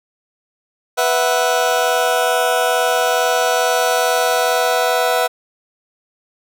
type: chord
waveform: 30% pulse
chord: B suspended fourth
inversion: none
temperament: just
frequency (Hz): 493.9 / 658.5 / 740.8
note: B4 / E5 / F#5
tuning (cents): 0 / -2 / +2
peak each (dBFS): -16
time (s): 0.97-5.28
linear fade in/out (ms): 20
effects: none